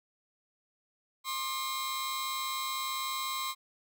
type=tone cluster; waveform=sawtooth; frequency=1066 / 1207 / 3930 Hz; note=C6 / D6 / B7; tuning=+32 / +47 / -9 cents; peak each=-31 / -38 / -35 dBFS; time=1.24-3.55 s; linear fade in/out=50 ms; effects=none